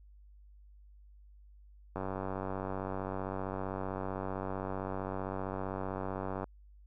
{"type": "click train", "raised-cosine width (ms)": 1, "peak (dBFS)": -23, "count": 429, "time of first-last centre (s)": [1.96, 6.442], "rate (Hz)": 95.5, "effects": ["added 50 Hz sine -54 dBFS peak until 6.86 s"]}